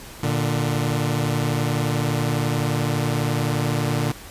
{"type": "tone pair together", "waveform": "sawtooth", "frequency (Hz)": [116.54, 148.32], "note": ["A#2", "D3"], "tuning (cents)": [0, 17], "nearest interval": "major third", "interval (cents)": 417, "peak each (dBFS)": -19, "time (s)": [0.23, 4.12], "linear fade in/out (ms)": 5, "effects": ["pink hiss -40 dBFS RMS until 4.3 s", "resampled to 32000 Hz"]}